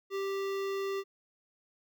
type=tone with notch filter; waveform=square; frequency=392 Hz; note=G4; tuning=in tune; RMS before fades=-34 dBFS; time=0.1-1.04 s; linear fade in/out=50 ms; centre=9600 Hz; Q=0.61; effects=none